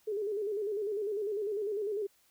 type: tone with vibrato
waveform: sine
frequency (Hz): 413.9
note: G#4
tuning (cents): -6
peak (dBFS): -31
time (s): 0.07-2.07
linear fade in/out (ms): 10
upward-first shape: square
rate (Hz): 10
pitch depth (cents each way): 72
effects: white hiss -68 dBFS RMS until 2.3 s